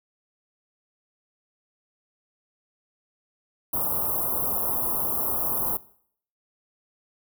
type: band-stop noise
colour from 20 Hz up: white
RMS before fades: -26 dBFS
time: 3.73-5.77 s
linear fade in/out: 5 ms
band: 1200 to 11000 Hz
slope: 48 dB/octave
effects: noise-tail reverb RT60 0.6 s tail -19 dB re dry